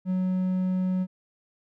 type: tone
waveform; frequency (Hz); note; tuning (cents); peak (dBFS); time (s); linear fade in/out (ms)
triangle; 185; F#3; 0; -21; 0.05-1.07; 50
effects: none